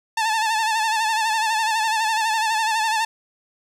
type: tone with vibrato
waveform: sawtooth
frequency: 882 Hz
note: A5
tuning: 4 cents sharp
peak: -15 dBFS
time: 0.17-3.05 s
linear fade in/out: 5 ms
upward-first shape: sine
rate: 12 Hz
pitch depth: 60 cents each way
effects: low-pass 9000 Hz 12 dB/octave + 9-bit